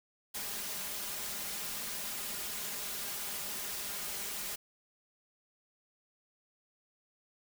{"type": "noise with comb filter", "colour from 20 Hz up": "white", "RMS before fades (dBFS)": -39, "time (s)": [0.34, 4.56], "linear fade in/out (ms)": 10, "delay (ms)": 4.9, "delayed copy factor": 0.6, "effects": []}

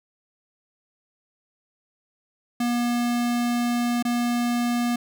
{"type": "tone with dropouts", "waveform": "square", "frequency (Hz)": 240, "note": "B3", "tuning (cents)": -49, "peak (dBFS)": -22, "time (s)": [2.6, 4.96], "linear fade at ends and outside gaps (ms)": 5, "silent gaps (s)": [4.026, 4.05], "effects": []}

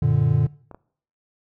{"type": "chord", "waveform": "triangle", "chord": "Gb augmented", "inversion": "none", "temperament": "equal", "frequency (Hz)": [92.5, 116.54, 146.83], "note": ["Gb2", "Bb2", "D3"], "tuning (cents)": [0, 0, 0], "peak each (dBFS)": [-23, -18, -17], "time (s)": [0.02, 0.47], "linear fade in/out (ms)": 5}
{"type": "clicks", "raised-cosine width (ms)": 1, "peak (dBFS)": -26, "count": 2, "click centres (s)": [0.713, 0.746]}
{"effects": ["noise-tail reverb RT60 0.6 s tail -21 dB re dry"]}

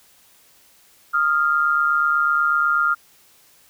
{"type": "tone pair together", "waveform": "sine", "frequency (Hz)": [1244.5, 1392.6], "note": ["D#6", "F6"], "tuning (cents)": [0, -5], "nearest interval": "major second", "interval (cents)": 195, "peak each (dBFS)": [-21, -17], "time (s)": [1.13, 2.95], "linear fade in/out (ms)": 20, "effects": ["white hiss -54 dBFS RMS until 3.69 s"]}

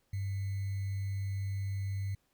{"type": "tone with sample-and-hold", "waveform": "sine", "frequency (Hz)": 98, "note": "G2", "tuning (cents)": 0, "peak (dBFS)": -32, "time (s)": [0.13, 2.15], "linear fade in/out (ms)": 5, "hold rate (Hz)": 2100, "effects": ["pink hiss -75 dBFS RMS until 2.33 s"]}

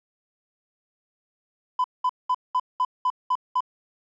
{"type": "tone bursts", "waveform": "triangle", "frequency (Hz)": 1005, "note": "B5", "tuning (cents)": 30, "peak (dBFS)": -16, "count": 8, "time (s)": [1.79, 3.606], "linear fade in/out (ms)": 5, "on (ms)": 52, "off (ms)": 200, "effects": ["tanh soft clip ceiling -15 dBFS", "resampled to 16000 Hz"]}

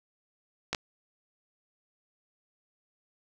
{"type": "clicks", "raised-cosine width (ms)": 0.2, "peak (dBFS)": -12, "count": 2, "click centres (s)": [0.73, 0.748], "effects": []}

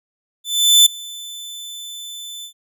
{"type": "tone with ADSR envelope", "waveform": "sawtooth", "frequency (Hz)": 3520, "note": "A7", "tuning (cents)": 0, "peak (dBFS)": -3, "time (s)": [0.44, 2.53], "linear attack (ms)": 420, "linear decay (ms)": 7, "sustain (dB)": -24, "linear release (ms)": 91, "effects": []}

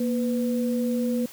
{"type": "tone pair together", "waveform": "sine", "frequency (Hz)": [236.3, 499.9], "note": ["A#3", "B4"], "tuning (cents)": [24, 21], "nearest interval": "octave + minor second", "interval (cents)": 1297, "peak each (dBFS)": [-23, -29], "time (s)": [0, 1.26], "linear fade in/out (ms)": 5, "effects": ["white hiss -45 dBFS RMS until 1.32 s"]}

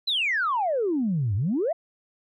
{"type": "exponential two-way sweep", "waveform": "sine", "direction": "down then up", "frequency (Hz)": [4140, 92.6, 718], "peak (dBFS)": -21, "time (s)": [0.07, 1.73], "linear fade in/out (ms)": 10, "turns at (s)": 1.35, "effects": ["tanh soft clip ceiling -17 dBFS"]}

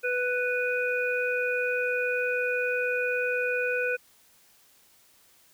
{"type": "harmonic tone", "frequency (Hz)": 495.1, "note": "B4", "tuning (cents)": 4, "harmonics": [1, 3, 5], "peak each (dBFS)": [-28, -29, -31], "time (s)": [0.03, 3.97], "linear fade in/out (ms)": 20, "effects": ["white hiss -60 dBFS RMS until 5.53 s"]}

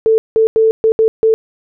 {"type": "tone bursts at uneven times", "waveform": "sine", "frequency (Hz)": 444, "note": "A4", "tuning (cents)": 16, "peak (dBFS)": -7, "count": 6, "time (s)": [[0.06, 0.18], [0.36, 0.47], [0.56, 0.71], [0.84, 0.92], [0.99, 1.08], [1.23, 1.34]], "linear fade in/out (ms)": 0, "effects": []}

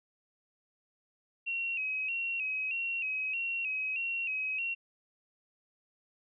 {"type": "tone with vibrato", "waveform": "sine", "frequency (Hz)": 2637, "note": "E7", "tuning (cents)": 0, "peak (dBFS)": -31, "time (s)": [1.46, 4.75], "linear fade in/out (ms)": 20, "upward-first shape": "square", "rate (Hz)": 1.6, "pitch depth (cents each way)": 64, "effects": []}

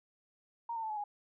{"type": "tone with pitch steps", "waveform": "sine", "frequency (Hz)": [932.3, 904.2, 876.9, 850.5, 824.8], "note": ["A#5", "A5", "A5", "G#5", "G#5"], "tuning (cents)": [0, 47, -6, 41, -12], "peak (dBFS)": -35, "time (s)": [0.69, 1.04], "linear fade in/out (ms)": 5, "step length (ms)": 70, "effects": []}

